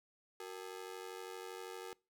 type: ring-modulated tone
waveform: sawtooth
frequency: 418.6 Hz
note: G#4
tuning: 14 cents sharp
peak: -38 dBFS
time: 0.4-1.93 s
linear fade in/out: 0 ms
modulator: 46.3 Hz
effects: noise-tail reverb RT60 0.3 s tail -24 dB re dry